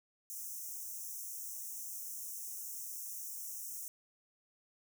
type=high-pass noise; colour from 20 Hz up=white; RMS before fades=-44 dBFS; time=0.3-3.88 s; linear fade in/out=0 ms; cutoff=5600 Hz; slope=96 dB/octave; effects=none